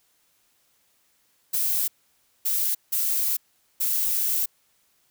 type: noise bursts at uneven times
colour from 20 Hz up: violet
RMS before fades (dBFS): -24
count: 4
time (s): 1.53-1.88 / 2.45-2.75 / 2.92-3.37 / 3.8-4.46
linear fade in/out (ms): 10
effects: white hiss -66 dBFS RMS until 5.1 s